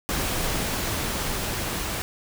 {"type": "noise with level ramp", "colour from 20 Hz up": "pink", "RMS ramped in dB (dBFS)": [-26, -29], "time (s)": [0.09, 2.02], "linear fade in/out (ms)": 0, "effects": []}